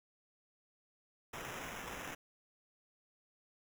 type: noise with sample-and-hold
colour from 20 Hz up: violet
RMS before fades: -45 dBFS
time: 1.33-2.15 s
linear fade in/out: 5 ms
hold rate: 4410 Hz
effects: none